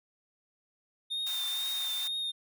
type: tone with vibrato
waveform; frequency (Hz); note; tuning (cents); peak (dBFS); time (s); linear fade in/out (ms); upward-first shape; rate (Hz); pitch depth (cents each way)
triangle; 3654; A#7; -35; -30; 1.1-2.32; 20; triangle; 2.1; 36
type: high-pass noise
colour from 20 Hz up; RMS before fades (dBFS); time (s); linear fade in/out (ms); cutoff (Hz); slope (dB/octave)
white; -41; 1.26-2.08; 10; 700; 48
effects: none